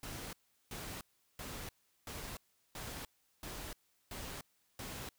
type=noise bursts; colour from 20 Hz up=pink; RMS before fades=-45 dBFS; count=8; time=0.03-5.09 s; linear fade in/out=2 ms; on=300 ms; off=380 ms; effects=white hiss -75 dBFS RMS until 5.18 s